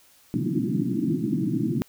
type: band-pass noise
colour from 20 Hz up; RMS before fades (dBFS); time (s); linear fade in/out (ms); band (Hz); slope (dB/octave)
white; -25; 0.34-1.82; 0; 120 to 340; 96
effects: white hiss -57 dBFS RMS until 1.88 s